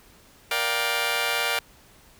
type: chord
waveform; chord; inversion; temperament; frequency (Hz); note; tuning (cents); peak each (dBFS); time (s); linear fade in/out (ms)
10% pulse; G minor seventh; first; just; 470.4 / 588 / 705.6 / 784; Bb4 / D5 / F5 / G5; +16 / +2 / +18 / 0; -22; 0.51-1.59; 2
effects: pink hiss -54 dBFS RMS until 2.19 s